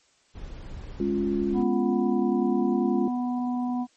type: noise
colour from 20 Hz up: brown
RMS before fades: -39 dBFS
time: 0.34-1.64 s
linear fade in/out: 20 ms
type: chord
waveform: sine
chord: Db major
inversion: second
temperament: equal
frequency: 207.7 / 277.2 / 349.2 Hz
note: Ab3 / Db4 / F4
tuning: 0 / 0 / 0 cents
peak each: -27 / -29 / -26 dBFS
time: 1-3.08 s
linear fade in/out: 2 ms
type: harmonic tone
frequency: 246.9 Hz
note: B3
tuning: in tune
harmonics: 1 / 3 / 4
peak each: -25 / -34 / -39 dBFS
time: 1.53-3.87 s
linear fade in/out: 50 ms
effects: white hiss -63 dBFS RMS until 3.96 s + MP3 32 kbps

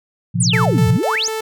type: chord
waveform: sine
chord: Bb suspended second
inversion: none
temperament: equal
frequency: 116.54 / 130.81 / 174.61 Hz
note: Bb2 / C3 / F3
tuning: 0 / 0 / 0 cents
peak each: -18 / -20 / -18 dBFS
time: 0.34-0.98 s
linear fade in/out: 20 ms
type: exponential two-way sweep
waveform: sine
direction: down then up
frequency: 9956 to 82.41 to 7160 Hz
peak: -16 dBFS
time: 0.4-1.28 s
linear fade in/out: 5 ms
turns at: 0.88 s
type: tone with tremolo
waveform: sawtooth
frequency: 440 Hz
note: A4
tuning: in tune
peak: -17 dBFS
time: 0.53-1.41 s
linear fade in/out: 5 ms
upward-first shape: square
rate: 4 Hz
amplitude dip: 55%
effects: none

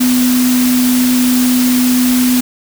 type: tone in noise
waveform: sine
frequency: 250.3 Hz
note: B3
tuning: 23 cents sharp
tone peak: -9 dBFS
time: 0-2.41 s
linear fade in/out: 10 ms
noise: white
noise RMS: -19 dBFS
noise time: 0-2.41 s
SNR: +7 dB
effects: none

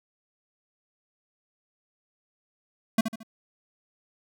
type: tone with echo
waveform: square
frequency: 223.1 Hz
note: A3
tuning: 24 cents sharp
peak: -18 dBFS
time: 2.98-3.01 s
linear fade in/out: 5 ms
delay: 74 ms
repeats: 3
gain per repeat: -8 dB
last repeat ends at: 3.232 s
effects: none

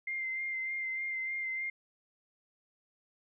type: tone with vibrato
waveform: sine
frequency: 2093 Hz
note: C7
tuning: in tune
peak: -33 dBFS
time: 0.07-1.7 s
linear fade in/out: 5 ms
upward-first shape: sine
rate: 3.3 Hz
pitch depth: 21 cents each way
effects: none

